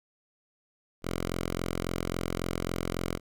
5% pulse tone, 43.65 Hz, F1, in tune, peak -19 dBFS, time 1.02-3.2 s, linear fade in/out 50 ms, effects none

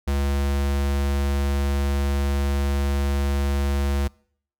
square tone, 70 Hz, C#2, 18 cents sharp, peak -21 dBFS, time 0.07-4.08 s, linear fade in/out 10 ms, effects noise-tail reverb RT60 0.6 s tail -25 dB re dry

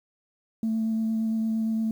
sine tone with vibrato, 222.4 Hz, A3, 19 cents sharp, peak -22 dBFS, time 0.63-1.91 s, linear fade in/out 2 ms, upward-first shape sine, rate 8.7 Hz, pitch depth 11 cents each way, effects tanh soft clip ceiling -20 dBFS + 9-bit

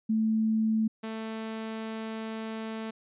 sine / sawtooth tone pair in turn, 220 / 221.5 Hz, A3 / A3, 0 / +12 cents, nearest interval unison, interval 12 cents, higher second, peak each -23 / -30 dBFS, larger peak first, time 0.09-0.88 / 1.03-2.91 s, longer second, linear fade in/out 10 ms, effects resampled to 8000 Hz

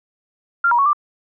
sine tone with pitch steps, 1388 / 955 / 1111 / 1181 Hz, F6 / A#5 / C#6 / D6, -11 / +42 / +4 / +9 cents, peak -12 dBFS, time 0.64-0.932 s, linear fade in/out 5 ms, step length 73 ms, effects none

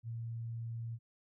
sine tone, 115.4 Hz, A#2, 17 cents flat, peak -38 dBFS, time 0.03-0.99 s, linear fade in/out 50 ms, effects none

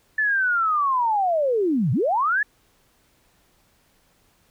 sine linear two-way sweep, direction down then up, 1760 to 109.9 to 1760 Hz, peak -18 dBFS, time 0.18-2.43 s, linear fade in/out 5 ms, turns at 1.92 s, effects pink hiss -62 dBFS RMS until 4.5 s

